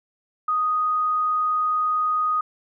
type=tone; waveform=sine; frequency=1244.5 Hz; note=D#6; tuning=in tune; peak=-19 dBFS; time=0.48-2.41 s; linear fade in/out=5 ms; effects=none